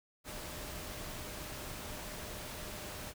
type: tone in noise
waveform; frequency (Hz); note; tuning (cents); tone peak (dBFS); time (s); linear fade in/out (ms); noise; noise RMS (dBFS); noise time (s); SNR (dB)
sine; 605; D#5; -49; -54; 0.24-3.14; 50; pink; -44; 0.24-3.14; -13
effects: none